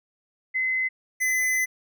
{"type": "tone pair in turn", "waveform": ["sine", "square"], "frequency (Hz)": [2044, 2024], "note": ["C7", "B6"], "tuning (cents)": [-41, 42], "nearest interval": "unison", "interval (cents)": 17, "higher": "first", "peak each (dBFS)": -22, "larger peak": "neither", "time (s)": [[0.54, 0.89], [1.2, 1.66]], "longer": "second", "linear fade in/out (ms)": 20, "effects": []}